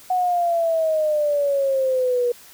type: exponential sweep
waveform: sine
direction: down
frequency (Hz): 740 to 480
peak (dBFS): -17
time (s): 0.1-2.32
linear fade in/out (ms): 5
effects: white hiss -46 dBFS RMS until 2.53 s